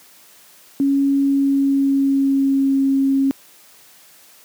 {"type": "tone with pitch glide", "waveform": "sine", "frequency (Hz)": [277.2, 271.7], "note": ["C#4", "C#4"], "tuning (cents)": [0, -35], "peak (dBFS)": -13, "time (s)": [0.8, 3.31], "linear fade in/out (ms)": 0, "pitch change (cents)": -35, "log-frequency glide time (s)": [1.2, 2.84], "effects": ["white hiss -48 dBFS RMS until 4.44 s", "high-pass 150 Hz 12 dB/octave"]}